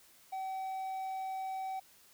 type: tone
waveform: triangle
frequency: 763 Hz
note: G5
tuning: 47 cents flat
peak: -34 dBFS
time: 0.32-1.8 s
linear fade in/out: 10 ms
effects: white hiss -62 dBFS RMS until 2.13 s